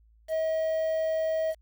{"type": "tone with quantisation", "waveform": "triangle", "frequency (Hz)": 637, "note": "D#5", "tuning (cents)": 41, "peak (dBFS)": -23, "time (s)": [0.28, 1.55], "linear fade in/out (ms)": 50, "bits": 8, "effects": ["added 55 Hz sine -57 dBFS peak until 1.61 s"]}